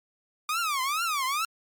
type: tone with vibrato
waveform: sawtooth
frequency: 1196 Hz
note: D6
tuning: 31 cents sharp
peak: -22 dBFS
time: 0.49-1.45 s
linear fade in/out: 2 ms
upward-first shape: triangle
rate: 2.3 Hz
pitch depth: 290 cents each way
effects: MP3 96 kbps